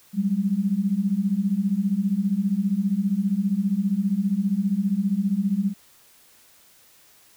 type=beating tone pair; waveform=sine; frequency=188.1 / 203.1 Hz; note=F#3 / G#3; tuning=+29 / -38 cents; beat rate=15 Hz; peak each=-24 / -22 dBFS; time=0.13-5.74 s; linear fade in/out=50 ms; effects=white hiss -55 dBFS RMS until 7.36 s